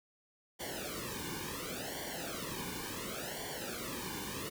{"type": "noise with flanger", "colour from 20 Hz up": "pink", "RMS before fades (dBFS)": -41, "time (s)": [0.59, 4.5], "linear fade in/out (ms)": 20, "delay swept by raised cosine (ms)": [0.77, 1.55], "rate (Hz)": 0.7, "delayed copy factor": -1, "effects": []}